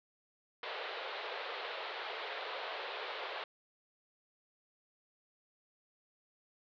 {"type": "band-pass noise", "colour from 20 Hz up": "pink", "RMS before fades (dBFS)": -42, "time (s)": [0.63, 3.44], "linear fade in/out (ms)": 2, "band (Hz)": [420, 4100], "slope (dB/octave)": 48, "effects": []}